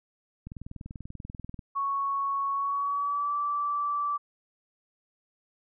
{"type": "click train", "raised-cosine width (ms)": 5, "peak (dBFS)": -27, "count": 24, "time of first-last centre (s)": [0.47, 1.592], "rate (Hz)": 20.5}
{"type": "tone with pitch glide", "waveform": "sine", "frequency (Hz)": [1108.7, 1162.5], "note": ["C#6", "D6"], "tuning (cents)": [0, -18], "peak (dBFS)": -26, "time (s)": [1.75, 4.18], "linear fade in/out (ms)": 20, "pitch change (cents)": 82, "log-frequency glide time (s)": [2.53, 3.35]}
{"effects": []}